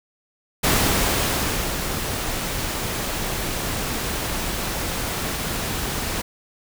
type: noise with ADSR envelope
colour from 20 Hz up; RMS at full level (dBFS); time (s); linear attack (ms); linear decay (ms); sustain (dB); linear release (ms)
pink; -18; 0.63-6.22; 13; 1100; -8; 10
effects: none